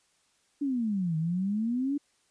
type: exponential two-way sweep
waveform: sine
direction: down then up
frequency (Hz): 293.3 to 155.56 to 293.3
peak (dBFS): -26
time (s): 0.61-1.98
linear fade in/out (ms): 10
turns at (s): 1.17
effects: white hiss -69 dBFS RMS until 2.3 s + resampled to 22050 Hz